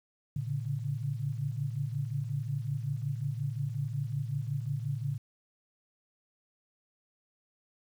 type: tone cluster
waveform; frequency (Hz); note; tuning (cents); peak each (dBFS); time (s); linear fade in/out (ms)
sine; 113.8 / 140 / 145.5; A#2 / C#3 / D3; -41 / +18 / -16; -35 / -35 / -36; 0.36-5.18; 5
effects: 10-bit